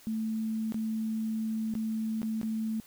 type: tone with dropouts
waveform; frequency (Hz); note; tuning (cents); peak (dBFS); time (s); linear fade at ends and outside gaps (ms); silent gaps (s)
sine; 220.5; A3; +4; -29; 0.07-2.8; 0; 0.722-0.744 / 1.739-1.752 / 2.218-2.23 / 2.414-2.431
effects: white hiss -56 dBFS RMS until 2.86 s